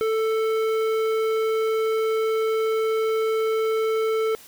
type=tone with tanh clipping; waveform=sine; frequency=441.9 Hz; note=A4; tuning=7 cents sharp; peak=-22 dBFS; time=0.01-4.35 s; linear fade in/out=0 ms; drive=14 dB; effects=white hiss -47 dBFS RMS until 4.47 s